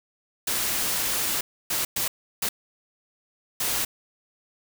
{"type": "noise bursts at uneven times", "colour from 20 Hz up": "white", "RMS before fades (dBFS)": -26, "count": 5, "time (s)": [[0.47, 1.41], [1.7, 1.85], [1.96, 2.08], [2.42, 2.49], [3.6, 3.85]], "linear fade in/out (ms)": 5, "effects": []}